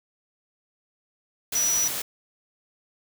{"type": "tone in noise", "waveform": "sine", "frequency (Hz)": 5880, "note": "F#8", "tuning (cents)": -12, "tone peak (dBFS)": -21, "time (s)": [1.55, 1.88], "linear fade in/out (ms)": 5, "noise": "white", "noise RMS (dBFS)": -30, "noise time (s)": [1.52, 2.02], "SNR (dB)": 6, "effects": []}